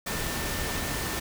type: tone in noise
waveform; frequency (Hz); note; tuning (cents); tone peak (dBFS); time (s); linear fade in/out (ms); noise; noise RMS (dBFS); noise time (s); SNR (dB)
sine; 1792; A6; +31; -40; 0.06-1.2; 10; pink; -31; 0.06-1.2; -12
effects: none